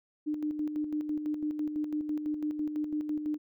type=tone with tremolo; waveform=sine; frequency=301.7 Hz; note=D4; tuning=47 cents sharp; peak=-28 dBFS; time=0.26-3.38 s; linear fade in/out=20 ms; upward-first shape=square; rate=6 Hz; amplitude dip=50%; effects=none